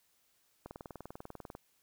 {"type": "click train", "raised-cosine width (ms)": 1, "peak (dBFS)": -30, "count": 19, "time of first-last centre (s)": [0.66, 1.551], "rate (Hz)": 20.2, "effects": ["white hiss -73 dBFS RMS until 1.82 s"]}